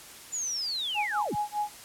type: linear sweep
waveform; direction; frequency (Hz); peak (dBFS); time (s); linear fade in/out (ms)
sine; down; 7110 to 32.7; -29; 0.32-1.36; 20
type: tone with tremolo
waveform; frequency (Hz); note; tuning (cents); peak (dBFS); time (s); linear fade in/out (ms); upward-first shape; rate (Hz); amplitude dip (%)
sine; 835; G#5; +9; -25; 0.94-1.74; 50; sine; 4.9; 100
effects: white hiss -47 dBFS RMS until 1.84 s + low-pass 12000 Hz 12 dB/octave